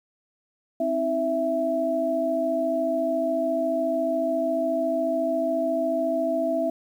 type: tone cluster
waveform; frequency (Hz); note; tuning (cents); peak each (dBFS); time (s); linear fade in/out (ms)
sine; 263 / 317.1 / 662; C4 / D#4 / E5; +9 / +33 / +7; -29 / -30 / -23; 0.8-6.7; 5
effects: 9-bit